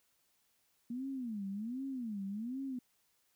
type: tone with vibrato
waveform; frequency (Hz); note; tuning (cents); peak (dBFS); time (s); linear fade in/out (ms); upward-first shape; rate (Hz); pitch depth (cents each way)
sine; 230; A#3; -23; -37; 0.9-2.79; 5; sine; 1.3; 290
effects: white hiss -75 dBFS RMS until 3.35 s